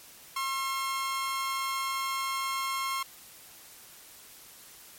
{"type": "tone pair together", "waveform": "sawtooth", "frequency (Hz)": [1073.9, 1353], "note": ["C6", "E6"], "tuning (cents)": [45, 45], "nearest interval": "major third", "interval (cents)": 400, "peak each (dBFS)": [-26, -36], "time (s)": [0.36, 3.03], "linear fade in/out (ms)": 5, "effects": ["white hiss -51 dBFS RMS until 4.98 s", "MP3 64 kbps"]}